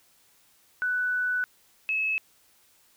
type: tone pair in turn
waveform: sine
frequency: 1489 / 2588 Hz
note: F#6 / E7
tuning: +11 / -32 cents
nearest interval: minor seventh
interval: 957 cents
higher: second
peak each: -24 dBFS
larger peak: neither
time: 0.82-1.44 / 1.89-2.18 s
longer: first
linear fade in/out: 0 ms
effects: white hiss -62 dBFS RMS until 2.96 s